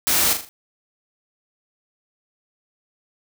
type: noise with echo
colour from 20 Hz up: white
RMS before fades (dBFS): -19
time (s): 0.07-0.33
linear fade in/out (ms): 0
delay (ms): 40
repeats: 4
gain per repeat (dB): -7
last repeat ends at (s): 0.49
effects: none